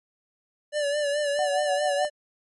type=tone with vibrato; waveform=square; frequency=582 Hz; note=D5; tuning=16 cents flat; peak=-24 dBFS; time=0.72-2.1 s; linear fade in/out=50 ms; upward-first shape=sine; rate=4.7 Hz; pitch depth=49 cents each way
type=tone with tremolo; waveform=sine; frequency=740 Hz; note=F#5; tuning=in tune; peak=-23 dBFS; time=1.39-2.05 s; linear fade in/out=0 ms; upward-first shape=triangle; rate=6.7 Hz; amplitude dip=85%
effects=MP3 48 kbps